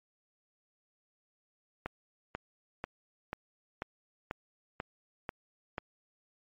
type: click train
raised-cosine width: 0.5 ms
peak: -20 dBFS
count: 9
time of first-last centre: 1.86-5.782 s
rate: 2.04 Hz
effects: MP3 48 kbps